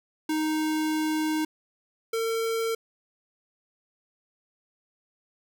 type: tone pair in turn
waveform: square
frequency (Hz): 311.1 / 453.1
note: D#4 / A#4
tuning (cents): 0 / -49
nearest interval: perfect fifth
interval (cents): 651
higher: second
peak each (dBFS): -25 / -26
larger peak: first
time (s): 0.29-1.45 / 2.13-2.75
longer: first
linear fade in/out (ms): 5
effects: none